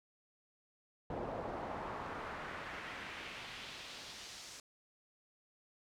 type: noise with band-pass filter sweep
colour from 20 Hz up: brown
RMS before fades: -45 dBFS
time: 1.1-4.6 s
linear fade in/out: 2 ms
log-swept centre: 590 to 6300 Hz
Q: 1.4
effects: none